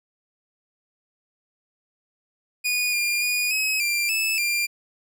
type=tone with pitch steps; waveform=sawtooth; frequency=2459 / 2406 / 2451 / 2555 / 2375 / 2616 / 2387 Hz; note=D#7 / D7 / D#7 / D#7 / D7 / E7 / D7; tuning=-21 / +41 / -27 / +45 / +19 / -14 / +28 cents; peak=-18 dBFS; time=2.64-4.67 s; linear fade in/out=20 ms; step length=290 ms; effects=none